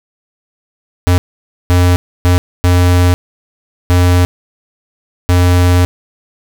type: tone bursts at uneven times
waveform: square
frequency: 89.1 Hz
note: F2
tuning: 35 cents sharp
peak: -7 dBFS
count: 6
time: 1.07-1.18 / 1.7-1.96 / 2.25-2.38 / 2.64-3.14 / 3.9-4.25 / 5.29-5.85 s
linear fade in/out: 0 ms
effects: none